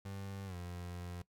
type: tone with pitch glide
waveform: 30% pulse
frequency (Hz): 98 to 88.32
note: G2 to F2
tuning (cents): 0 to +20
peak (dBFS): -40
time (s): 0.05-1.22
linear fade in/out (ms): 5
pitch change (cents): -180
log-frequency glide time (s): 0.46-0.55
effects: noise-tail reverb RT60 0.1 s tail -19 dB re dry